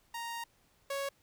sawtooth tone pair in turn, 932.3 / 554.3 Hz, A#5 / C#5, 0 / 0 cents, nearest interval major sixth, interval 900 cents, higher first, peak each -34 / -30 dBFS, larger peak second, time 0.14-0.44 / 0.9-1.09 s, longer first, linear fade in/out 5 ms, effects pink hiss -69 dBFS RMS until 1.22 s

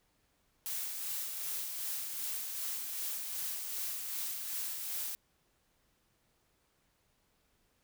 blue noise with tremolo, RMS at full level -37 dBFS, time 0.66-5.15 s, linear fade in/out 0 ms, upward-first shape sine, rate 2.6 Hz, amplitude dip 35%, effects pink hiss -74 dBFS RMS until 7.83 s

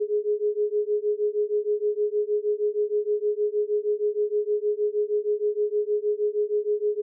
sine beating tone pair, 415.3 / 421.7 Hz, G#4 / G#4, 0 / +26 cents, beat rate 6.4 Hz, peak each -25 dBFS, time 0-7.02 s, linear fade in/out 20 ms, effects none

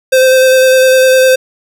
square tone with vibrato, 519 Hz, C5, 14 cents flat, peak -5 dBFS, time 0.12-1.36 s, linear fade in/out 10 ms, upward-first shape square, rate 9.9 Hz, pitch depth 12 cents each way, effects none

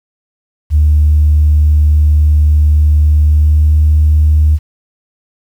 sine tone with pitch glide, 75.3 to 76.26 Hz, D2 to D#2, +44 to -34 cents, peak -4 dBFS, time 0.7-4.59 s, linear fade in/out 50 ms, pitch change +22 cents, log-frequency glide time 3.23-3.72 s, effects tanh soft clip ceiling -1 dBFS + 7-bit

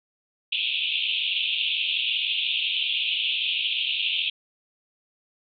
white band-pass noise, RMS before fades -26 dBFS, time 0.52-4.3 s, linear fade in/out 5 ms, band 2500 to 3600 Hz, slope 96 dB/octave, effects none

